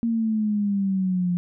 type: exponential sweep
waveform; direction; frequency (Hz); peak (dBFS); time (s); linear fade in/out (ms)
sine; down; 233.1 to 174.61; -20; 0.03-1.37; 0
effects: none